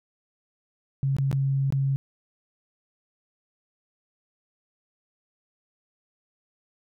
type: tone with dropouts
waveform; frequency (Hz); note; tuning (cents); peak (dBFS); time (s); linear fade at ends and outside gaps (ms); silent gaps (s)
sine; 136.5; C#3; -26; -21; 1.03-1.96; 0; 1.166-1.185 / 1.314-1.328 / 1.704-1.724
effects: none